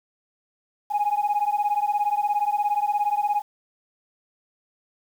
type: beating tone pair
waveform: sine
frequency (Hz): 820 / 837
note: G#5 / G#5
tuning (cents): -22 / +13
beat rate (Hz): 17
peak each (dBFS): -22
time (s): 0.9-3.42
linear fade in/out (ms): 20
effects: tanh soft clip ceiling -16 dBFS + 8-bit